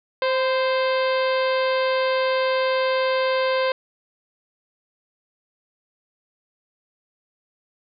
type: harmonic tone with a mistuned harmonic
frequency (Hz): 523.3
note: C5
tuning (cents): 0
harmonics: 1 / 2 / 3 / 4 / 5 / 6 / 7 / 8 / 9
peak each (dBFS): -20 / -26 / -30 / -32 / -34 / -36 / -37 / -38 / -39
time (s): 0.22-3.72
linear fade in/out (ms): 2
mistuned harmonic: 2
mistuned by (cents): -33
effects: none